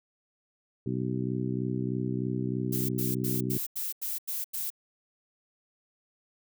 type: harmonic tone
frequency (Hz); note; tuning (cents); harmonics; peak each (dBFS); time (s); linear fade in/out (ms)
63.2; B1; +41; 2 / 3 / 4 / 5 / 6; -32 / -34 / -35 / -36 / -37; 0.86-3.58; 5
type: noise bursts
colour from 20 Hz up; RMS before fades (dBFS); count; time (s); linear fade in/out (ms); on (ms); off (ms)
violet; -33; 8; 2.72-4.703; 10; 170; 89
effects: none